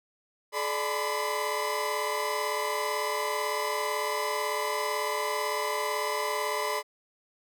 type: tone cluster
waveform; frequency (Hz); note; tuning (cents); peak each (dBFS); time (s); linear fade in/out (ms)
30% pulse; 428.2 / 591 / 990 / 1028; A4 / D5 / B5 / C6; -47 / +11 / +4 / -31; -31; 0.52-6.83; 50
effects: none